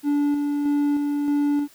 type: tone with tremolo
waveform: triangle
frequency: 289.5 Hz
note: D4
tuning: 25 cents flat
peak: -16 dBFS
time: 0.03-1.68 s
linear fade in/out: 50 ms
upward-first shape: square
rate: 1.6 Hz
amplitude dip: 30%
effects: white hiss -53 dBFS RMS until 1.74 s